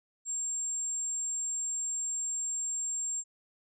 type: tone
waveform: sine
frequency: 7440 Hz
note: A#8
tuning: 4 cents flat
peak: -31 dBFS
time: 0.25-3.24 s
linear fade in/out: 50 ms
effects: none